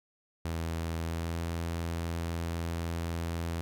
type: tone with pitch glide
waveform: sawtooth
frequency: 82.41 to 83.85 Hz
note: E2 to E2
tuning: 0 to +30 cents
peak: -28 dBFS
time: 0.45-3.61 s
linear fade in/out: 0 ms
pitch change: +30 cents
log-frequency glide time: 1.04-1.38 s
effects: none